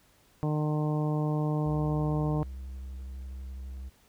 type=harmonic tone; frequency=151.5 Hz; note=D#3; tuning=46 cents flat; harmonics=1 / 2 / 3 / 4 / 5 / 6 / 7; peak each=-27 / -33 / -37 / -39 / -41 / -43 / -44 dBFS; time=0.43-2.43 s; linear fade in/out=0 ms
type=tone with vibrato; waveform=triangle; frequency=65.41 Hz; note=C2; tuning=in tune; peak=-35 dBFS; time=1.65-3.9 s; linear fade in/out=20 ms; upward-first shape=square; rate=12 Hz; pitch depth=18 cents each way
effects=pink hiss -63 dBFS RMS until 4.08 s